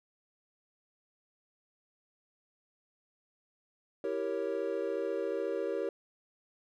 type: chord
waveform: triangle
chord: E diminished seventh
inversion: none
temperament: equal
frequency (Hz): 329.6 / 392 / 466.2 / 554.4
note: E4 / G4 / Bb4 / Db5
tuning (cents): 0 / 0 / 0 / 0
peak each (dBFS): -38 / -34 / -34 / -35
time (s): 4.04-5.89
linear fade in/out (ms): 2
effects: none